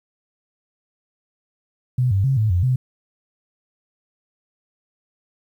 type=tone with pitch steps; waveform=sine; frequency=125.9 / 97.5 / 134.8 / 108.7 / 88.9 / 128.1 Hz; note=B2 / G2 / C#3 / A2 / F2 / C3; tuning=+34 / -9 / -48 / -21 / +31 / -36 cents; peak=-15 dBFS; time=1.98-2.76 s; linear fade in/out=5 ms; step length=130 ms; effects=9-bit